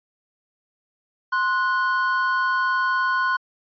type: tone pair together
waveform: triangle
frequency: 1046.5 / 1470.2 Hz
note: C6 / F#6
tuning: 0 / -11 cents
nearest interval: tritone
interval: 589 cents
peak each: -20 dBFS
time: 1.32-3.37 s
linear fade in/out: 10 ms
effects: resampled to 11025 Hz